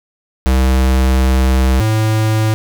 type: tone pair in turn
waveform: square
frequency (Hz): 65 / 109.32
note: C2 / A2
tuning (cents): -11 / -11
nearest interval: major sixth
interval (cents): 900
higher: second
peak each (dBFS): -10 / -12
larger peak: first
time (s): 0.46-1.8 / 1.8-2.54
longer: first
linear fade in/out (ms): 0
effects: none

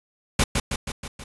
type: noise with echo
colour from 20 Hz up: pink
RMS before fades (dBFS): -18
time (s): 0.39-0.44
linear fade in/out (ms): 5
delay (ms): 160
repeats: 5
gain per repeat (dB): -4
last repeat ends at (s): 1.24
effects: resampled to 24000 Hz

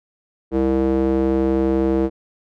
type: tone with band-pass filter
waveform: square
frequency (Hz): 66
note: C2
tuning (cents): +16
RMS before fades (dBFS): -18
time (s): 0.51-2.1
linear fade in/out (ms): 50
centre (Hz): 380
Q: 2.9
effects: none

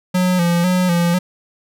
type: tone with vibrato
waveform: square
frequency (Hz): 177.1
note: F3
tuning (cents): +24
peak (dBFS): -14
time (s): 0.14-1.19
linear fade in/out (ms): 10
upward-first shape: square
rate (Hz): 2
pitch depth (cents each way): 50
effects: none

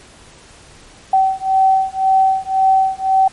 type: beating tone pair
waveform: sine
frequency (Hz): 765 / 766.9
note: G5 / G5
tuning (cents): -42 / -38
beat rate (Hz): 1.9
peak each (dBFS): -14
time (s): 1.13-3.28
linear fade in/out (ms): 5
effects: pink hiss -43 dBFS RMS until 3.32 s + MP3 48 kbps

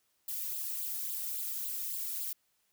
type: noise with flanger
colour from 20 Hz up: violet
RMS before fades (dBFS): -37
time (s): 0.28-2.33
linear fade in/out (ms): 5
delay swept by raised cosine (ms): 0.24 to 1.64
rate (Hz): 3.6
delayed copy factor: +0.95
effects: white hiss -75 dBFS RMS until 2.72 s

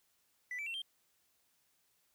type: tone with pitch steps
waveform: triangle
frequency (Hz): 1984 / 2319 / 2710 / 3168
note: B6 / D7 / E7 / G7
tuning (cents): +7 / -22 / +47 / +18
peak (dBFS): -36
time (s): 0.51-0.818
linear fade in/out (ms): 2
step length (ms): 77
effects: tanh soft clip ceiling -33 dBFS + white hiss -75 dBFS RMS until 2.14 s

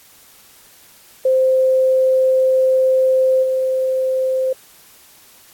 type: tone with level steps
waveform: sine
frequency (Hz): 521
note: C5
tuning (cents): -7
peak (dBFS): -11 / -15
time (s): 1.25-4.53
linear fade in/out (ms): 5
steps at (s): 3.42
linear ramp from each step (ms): 20
effects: white hiss -47 dBFS RMS until 5.53 s + AAC 64 kbps

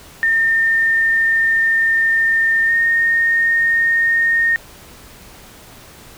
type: tone pair in turn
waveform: sine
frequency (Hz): 1813 / 1841.5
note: A#6 / A#6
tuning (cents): -49 / -22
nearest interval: unison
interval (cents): 27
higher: second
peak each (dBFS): -12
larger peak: neither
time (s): 0.23-2.69 / 2.69-4.56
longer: first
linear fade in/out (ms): 0
effects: pink hiss -41 dBFS RMS until 6.17 s

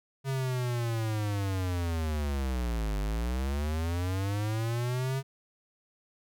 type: linear two-way sweep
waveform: square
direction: down then up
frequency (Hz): 136.6 to 49.17 to 136.6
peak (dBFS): -29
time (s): 0.24-5.23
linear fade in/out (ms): 50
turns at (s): 2.99
effects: none

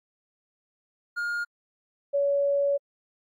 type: tone pair in turn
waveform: triangle / sine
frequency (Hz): 1419 / 564.4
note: F6 / C#5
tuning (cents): +27 / +31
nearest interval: octave + major third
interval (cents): 1596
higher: first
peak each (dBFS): -25 / -21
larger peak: second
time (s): 1.16-1.45 / 2.13-2.78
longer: second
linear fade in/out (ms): 20
effects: AAC 64 kbps

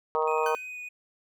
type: harmonic tone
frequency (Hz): 156.5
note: D#3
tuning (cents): +10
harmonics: 3 / 4 / 5 / 6 / 7 / 8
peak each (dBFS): -27 / -33 / -34 / -29 / -32 / -34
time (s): 0.15-0.55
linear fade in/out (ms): 0
type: clicks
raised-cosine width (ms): 0.3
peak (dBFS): -37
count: 7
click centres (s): 0.16 / 0.224 / 0.276 / 0.315 / 0.381 / 0.435 / 0.47
type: tone with vibrato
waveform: triangle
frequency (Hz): 2489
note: D#7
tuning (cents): 0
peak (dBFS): -35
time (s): 0.27-0.89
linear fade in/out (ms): 10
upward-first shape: sine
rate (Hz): 3.2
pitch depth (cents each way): 11
type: tone with exponential decay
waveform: 40% pulse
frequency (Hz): 1523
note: F#6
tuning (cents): +50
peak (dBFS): -30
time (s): 0.46-0.69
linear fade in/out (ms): 2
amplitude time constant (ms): 49
effects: none

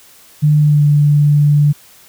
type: tone with pitch glide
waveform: sine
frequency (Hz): 150 to 146.74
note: D3 to D3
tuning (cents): +37 to -1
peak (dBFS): -7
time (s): 0.42-1.73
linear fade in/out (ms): 20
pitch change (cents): -38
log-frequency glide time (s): 0.6-0.83
effects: white hiss -44 dBFS RMS until 2.08 s

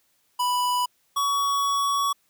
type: tone pair in turn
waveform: square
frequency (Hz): 987.8 / 1124.8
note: B5 / C#6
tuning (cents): 0 / +25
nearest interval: major second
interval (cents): 225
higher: second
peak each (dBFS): -22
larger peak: neither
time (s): 0.39-0.86 / 1.16-2.13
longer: second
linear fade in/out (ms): 10
effects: white hiss -67 dBFS RMS until 2.29 s

